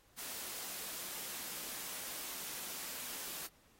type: high-pass noise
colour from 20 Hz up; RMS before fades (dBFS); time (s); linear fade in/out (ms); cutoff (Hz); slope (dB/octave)
white; -44; 0.17-3.48; 20; 150; 24
effects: pink hiss -68 dBFS RMS until 3.79 s + AAC 48 kbps